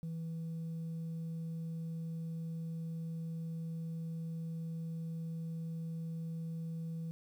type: tone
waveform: sine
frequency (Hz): 163.9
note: E3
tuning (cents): -10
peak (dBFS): -35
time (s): 0.03-7.11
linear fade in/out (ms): 0
effects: tanh soft clip ceiling -37 dBFS + 11-bit